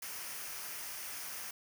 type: noise with comb filter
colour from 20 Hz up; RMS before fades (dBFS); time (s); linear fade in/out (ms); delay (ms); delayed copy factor
white; -43; 0.02-1.51; 5; 0.26; -0.5
effects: none